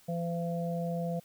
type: harmonic tone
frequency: 170 Hz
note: F3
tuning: 46 cents flat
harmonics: 1 / 3 / 4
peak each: -32 / -37 / -38 dBFS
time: 0.08-1.2 s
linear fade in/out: 10 ms
effects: white hiss -61 dBFS RMS until 1.24 s